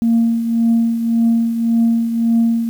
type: tone with tremolo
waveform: sine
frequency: 230.3 Hz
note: A#3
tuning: 21 cents flat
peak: -8 dBFS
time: 0.02-2.69 s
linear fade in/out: 0 ms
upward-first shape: triangle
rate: 1.8 Hz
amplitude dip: 65%
effects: tanh soft clip ceiling -7 dBFS + 7-bit